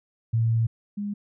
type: tone pair in turn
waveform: sine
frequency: 114 / 204.5 Hz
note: A#2 / G#3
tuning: -38 / -26 cents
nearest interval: minor seventh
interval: 1012 cents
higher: second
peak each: -19 / -27 dBFS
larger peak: first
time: 0.33-0.67 / 0.97-1.14 s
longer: first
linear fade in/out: 10 ms
effects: none